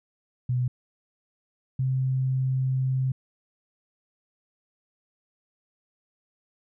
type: tone pair in turn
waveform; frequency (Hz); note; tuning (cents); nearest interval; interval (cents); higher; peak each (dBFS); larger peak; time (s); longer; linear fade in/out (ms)
sine; 124.9 / 130.88; B2 / C3; +20 / +1; minor second; 81; second; -22 / -22; neither; 0.49-0.68 / 1.79-3.12; second; 5
effects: none